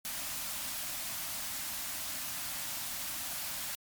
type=band-stop noise; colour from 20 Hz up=white; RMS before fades=-38 dBFS; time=0.05-3.75 s; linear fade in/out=0 ms; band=320 to 550 Hz; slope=96 dB/octave; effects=MP3 96 kbps